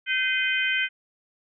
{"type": "harmonic tone with a mistuned harmonic", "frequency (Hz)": 515, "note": "C5", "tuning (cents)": -28, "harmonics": [3, 4, 5, 6], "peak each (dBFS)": [-26, -27, -28, -29], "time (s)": [0.06, 0.89], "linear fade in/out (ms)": 50, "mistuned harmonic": 5, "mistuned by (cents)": -59, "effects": []}